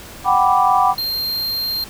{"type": "chord", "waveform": "sine", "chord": "G major seventh", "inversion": "third", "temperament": "equal", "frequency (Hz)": [740, 784, 987.8, 1174.7], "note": ["F#5", "G5", "B5", "D6"], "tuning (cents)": [0, 0, 0, 0], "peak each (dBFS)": -17, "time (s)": [0.24, 0.95], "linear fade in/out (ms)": 50}
{"type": "tone", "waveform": "square", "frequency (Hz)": 4186, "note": "C8", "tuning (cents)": 0, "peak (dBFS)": -20, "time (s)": [0.98, 1.84], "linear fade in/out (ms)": 2}
{"effects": ["pink hiss -37 dBFS RMS until 1.89 s"]}